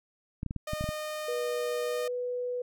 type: clicks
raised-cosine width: 5 ms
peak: -21 dBFS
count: 8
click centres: 0.431 / 0.463 / 0.509 / 0.563 / 0.734 / 0.81 / 0.841 / 0.89 s
type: tone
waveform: sawtooth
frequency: 612 Hz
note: D#5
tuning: 29 cents flat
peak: -30 dBFS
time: 0.67-2.08 s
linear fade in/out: 5 ms
type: tone with pitch glide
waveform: sine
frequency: 485.5 to 493.4 Hz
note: B4 to B4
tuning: -30 to -2 cents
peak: -30 dBFS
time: 1.28-2.62 s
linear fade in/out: 5 ms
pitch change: +28 cents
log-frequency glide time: 1.84-2.09 s
effects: none